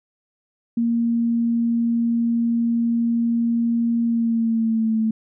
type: tone with pitch glide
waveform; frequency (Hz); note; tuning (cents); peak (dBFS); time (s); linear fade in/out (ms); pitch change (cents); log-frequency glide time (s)
sine; 233.1 to 221; A#3 to A3; 0 to +8; -17; 0.77-5.11; 5; -92; 4.04-4.98
effects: none